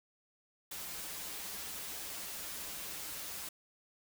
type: noise with comb filter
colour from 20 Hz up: white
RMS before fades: -43 dBFS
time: 0.71-3.49 s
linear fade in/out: 5 ms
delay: 8.2 ms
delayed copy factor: -0.75
effects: none